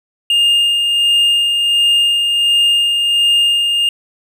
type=tone with tremolo; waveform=triangle; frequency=2822 Hz; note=F7; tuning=17 cents sharp; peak=-7 dBFS; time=0.3-3.89 s; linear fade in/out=2 ms; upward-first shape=sine; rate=1.4 Hz; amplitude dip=35%; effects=none